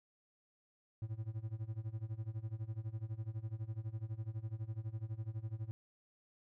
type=tone with tremolo; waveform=triangle; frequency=110 Hz; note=A2; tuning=in tune; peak=-34 dBFS; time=1.02-5.71 s; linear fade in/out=0 ms; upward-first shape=sine; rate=12 Hz; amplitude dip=90%; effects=none